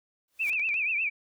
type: noise with exponential growth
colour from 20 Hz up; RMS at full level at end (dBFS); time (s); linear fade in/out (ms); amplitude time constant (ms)
white; -41; 0.28-0.5; 2; 46
type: tone with vibrato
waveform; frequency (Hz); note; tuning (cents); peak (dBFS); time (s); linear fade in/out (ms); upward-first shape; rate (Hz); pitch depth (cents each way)
sine; 2489; D#7; 0; -25; 0.39-1.1; 20; triangle; 8.3; 160
type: clicks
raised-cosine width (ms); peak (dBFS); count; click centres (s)
0.2; -29; 4; 0.532 / 0.596 / 0.69 / 0.742
effects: none